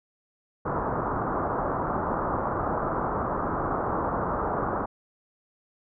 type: low-pass noise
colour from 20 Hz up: white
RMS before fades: -28 dBFS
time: 0.65-4.86 s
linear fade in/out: 10 ms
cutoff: 1300 Hz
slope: 48 dB/octave
effects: none